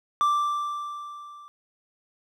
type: tone with level ramp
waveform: triangle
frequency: 1174.7 Hz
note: D6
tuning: in tune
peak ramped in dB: -16 to -42 dBFS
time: 0.21-1.48 s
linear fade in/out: 0 ms
effects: none